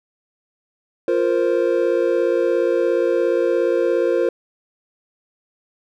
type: chord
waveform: triangle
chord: F suspended fourth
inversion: none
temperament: equal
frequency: 349.2 / 466.2 / 523.3 Hz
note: F4 / Bb4 / C5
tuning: 0 / 0 / 0 cents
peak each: -18 dBFS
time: 1.08-4.29 s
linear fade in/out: 2 ms
effects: none